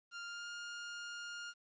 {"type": "tone with pitch glide", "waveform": "sawtooth", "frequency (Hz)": [1396.9, 1413.9], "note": ["F6", "F6"], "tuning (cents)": [0, 21], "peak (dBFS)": -40, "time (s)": [0.11, 1.54], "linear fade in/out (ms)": 50, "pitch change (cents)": 21, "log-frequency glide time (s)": [0.25, 0.5], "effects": ["resampled to 16000 Hz", "12-bit"]}